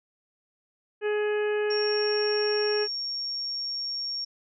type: harmonic tone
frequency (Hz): 420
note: G#4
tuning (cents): +19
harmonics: 1 / 2 / 3 / 4 / 5 / 6 / 7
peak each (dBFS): -24 / -39 / -43 / -35 / -47 / -40 / -46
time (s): 1.01-2.88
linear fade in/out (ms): 50
type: tone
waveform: sine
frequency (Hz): 5530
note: F8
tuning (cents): -18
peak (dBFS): -29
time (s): 1.7-4.25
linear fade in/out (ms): 10
effects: none